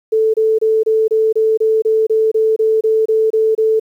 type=tone bursts; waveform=sine; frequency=440 Hz; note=A4; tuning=in tune; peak=-10 dBFS; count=15; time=0.12-3.798 s; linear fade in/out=10 ms; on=220 ms; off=27 ms; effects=8-bit